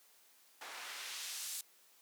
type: noise with band-pass filter sweep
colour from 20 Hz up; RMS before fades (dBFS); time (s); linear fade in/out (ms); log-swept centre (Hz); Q
white; -45; 0.61-1.61; 2; 1000 to 8400; 0.74
effects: white hiss -66 dBFS RMS until 2.01 s + high-pass 300 Hz 12 dB/octave